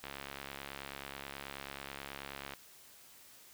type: click train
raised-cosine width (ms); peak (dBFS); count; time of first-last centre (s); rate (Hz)
0.3; -26; 174; 0.04-2.536; 69.3
effects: white hiss -58 dBFS RMS until 3.53 s